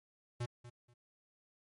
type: tone with echo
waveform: square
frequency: 120.7 Hz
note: B2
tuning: 39 cents flat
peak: -36 dBFS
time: 0.4-0.46 s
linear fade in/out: 10 ms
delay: 240 ms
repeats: 2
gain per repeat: -14 dB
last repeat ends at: 0.94 s
effects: MP3 48 kbps